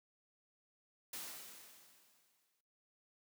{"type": "noise with exponential decay", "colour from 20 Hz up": "white", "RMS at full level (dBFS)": -44, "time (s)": [1.13, 2.61], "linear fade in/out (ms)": 5, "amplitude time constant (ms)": 320, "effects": ["noise-tail reverb RT60 0.4 s tail -18 dB re dry", "high-pass 150 Hz 12 dB/octave"]}